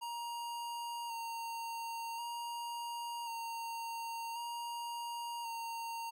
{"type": "tone with vibrato", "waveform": "square", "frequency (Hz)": 932.3, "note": "A#5", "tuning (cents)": 0, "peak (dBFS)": -40, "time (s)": [0.01, 6.11], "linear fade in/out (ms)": 20, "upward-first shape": "square", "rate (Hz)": 0.46, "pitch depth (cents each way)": 19, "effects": []}